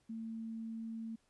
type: tone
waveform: sine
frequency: 224.9 Hz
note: A3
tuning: 38 cents sharp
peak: -40 dBFS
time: 0.09-1.16 s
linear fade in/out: 10 ms
effects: pink hiss -75 dBFS RMS until 1.29 s + resampled to 24000 Hz